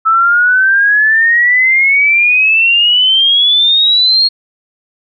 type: exponential sweep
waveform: sine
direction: up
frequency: 1306 to 4300 Hz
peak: -6 dBFS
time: 0.05-4.29 s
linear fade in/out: 20 ms
effects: none